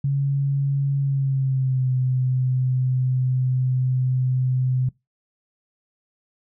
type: tone with pitch glide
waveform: sine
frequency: 139.1 to 128.29 Hz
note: C#3 to C3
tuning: +6 to -34 cents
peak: -18 dBFS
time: 0.04-4.89 s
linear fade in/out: 5 ms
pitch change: -140 cents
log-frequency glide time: 1-1.89 s
effects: noise-tail reverb RT60 0.2 s tail -22 dB re dry